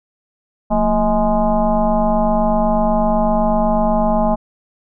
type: tone with frequency modulation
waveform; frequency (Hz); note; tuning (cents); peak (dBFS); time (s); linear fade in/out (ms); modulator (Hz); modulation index
sine; 430; A4; -40; -12; 0.7-4.36; 20; 203; 2.4
effects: none